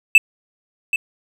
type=tone with echo; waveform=triangle; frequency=2637 Hz; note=E7; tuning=in tune; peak=-3 dBFS; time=0.15-0.18 s; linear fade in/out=2 ms; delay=780 ms; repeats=1; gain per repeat=-11 dB; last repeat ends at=0.96 s; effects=none